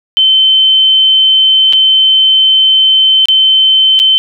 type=tone with dropouts; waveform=sine; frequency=3080 Hz; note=G7; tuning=31 cents flat; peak=-4 dBFS; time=0.17-4.18 s; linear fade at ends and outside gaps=0 ms; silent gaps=1.726-1.733 / 3.256-3.285 / 3.992-3.999 s; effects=none